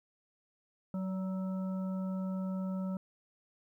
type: harmonic tone with a mistuned harmonic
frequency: 187.7 Hz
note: F#3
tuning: 25 cents sharp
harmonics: 1 / 3 / 5 / 7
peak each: -33 / -45 / -53 / -52 dBFS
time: 0.94-2.97 s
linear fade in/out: 2 ms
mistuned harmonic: 3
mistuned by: +25 cents
effects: 12-bit